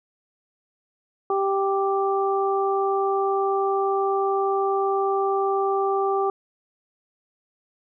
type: harmonic tone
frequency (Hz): 391.7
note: G4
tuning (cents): -1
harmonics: 1 / 2 / 3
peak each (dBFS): -22 / -25 / -27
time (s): 1.3-6.3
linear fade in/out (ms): 2
effects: none